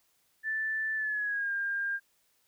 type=tone with pitch glide; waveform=sine; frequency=1760 to 1604.6 Hz; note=A6 to G6; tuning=0 to +40 cents; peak=-29 dBFS; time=0.43-2 s; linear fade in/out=50 ms; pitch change=-160 cents; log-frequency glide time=0.95-1.52 s; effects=white hiss -71 dBFS RMS until 2.47 s